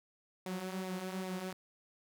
sawtooth tone with flanger, 186.3 Hz, F#3, 12 cents sharp, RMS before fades -40 dBFS, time 0.46-1.53 s, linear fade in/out 2 ms, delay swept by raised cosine 0.64 to 6.44 ms, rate 2.5 Hz, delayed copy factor -0.55, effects none

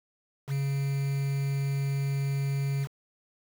triangle tone with quantisation, 138.59 Hz, C#3, in tune, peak -24 dBFS, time 0.47-2.88 s, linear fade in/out 50 ms, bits 7, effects none

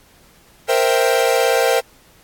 45% pulse chord, C dominant seventh, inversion third, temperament equal, 466.2 / 523.3 / 659.3 / 784 Hz, Bb4 / C5 / E5 / G5, 0 / 0 / 0 / 0 cents, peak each -18 / -18 / -21 / -21 dBFS, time 0.68-1.81 s, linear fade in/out 20 ms, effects pink hiss -51 dBFS RMS until 2.23 s + AAC 64 kbps

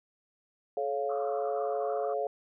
sine chord, A augmented, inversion none, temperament equal with one note detuned, 430 / 554.4 / 698.5 Hz, A4 / C#5 / E#5, -40 / 0 / 0 cents, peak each -33 dBFS, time 0.77-2.27 s, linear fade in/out 2 ms
pink band-pass noise, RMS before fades -45 dBFS, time 1.09-2.14 s, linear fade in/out 5 ms, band 1100 to 1300 Hz, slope 96 dB/octave
effects none

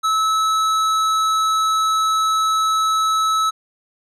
sine tone with hard clipping, 1300 Hz, E6, 24 cents flat, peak -17 dBFS, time 0.03-3.51 s, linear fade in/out 20 ms, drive 12 dB, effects none

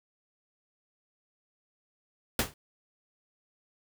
pink noise with exponential decay, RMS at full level -22 dBFS, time 2.39-2.54 s, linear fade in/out 2 ms, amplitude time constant 32 ms, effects none

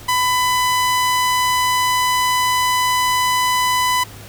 sawtooth tone, 1000 Hz, B5, 21 cents sharp, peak -11 dBFS, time 0.08-4.04 s, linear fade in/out 10 ms, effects added 105 Hz sine -39 dBFS peak until 4.28 s + pink hiss -39 dBFS RMS until 4.28 s

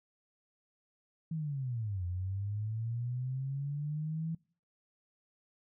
sine linear two-way sweep, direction down then up, 164.81 to 87.31 to 164.81 Hz, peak -33 dBFS, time 1.31-4.35 s, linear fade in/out 5 ms, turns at 2.05 s, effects noise-tail reverb RT60 0.5 s tail -25 dB re dry

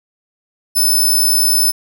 5% pulse tone, 5270 Hz, E8, 1 cent flat, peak -5 dBFS, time 0.75-1.72 s, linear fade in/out 20 ms, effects none

